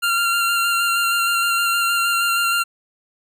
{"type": "tone with vibrato", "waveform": "25% pulse", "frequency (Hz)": 1384, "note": "F6", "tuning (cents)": -16, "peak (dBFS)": -13, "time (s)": [0.02, 2.64], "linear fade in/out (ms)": 20, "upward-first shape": "square", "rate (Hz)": 6.4, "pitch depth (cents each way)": 13, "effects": []}